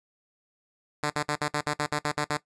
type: tone bursts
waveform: 5% pulse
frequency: 148.6 Hz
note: D3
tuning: 21 cents sharp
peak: -14 dBFS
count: 11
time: 1.03-2.371 s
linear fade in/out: 5 ms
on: 71 ms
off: 56 ms
effects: noise-tail reverb RT60 0.1 s tail -17 dB re dry + resampled to 22050 Hz